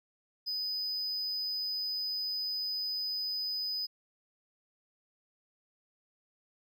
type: tone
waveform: triangle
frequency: 4997 Hz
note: D#8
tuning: 7 cents sharp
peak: -31 dBFS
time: 0.46-3.87 s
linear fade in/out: 20 ms
effects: none